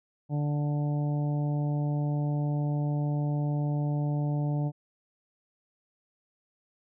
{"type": "harmonic tone", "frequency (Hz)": 146.83, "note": "D3", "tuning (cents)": 0, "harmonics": [1, 2, 3, 4, 5, 6], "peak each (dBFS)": [-26, -35, -45, -41, -43, -47], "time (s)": [0.29, 4.72], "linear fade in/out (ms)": 50, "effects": []}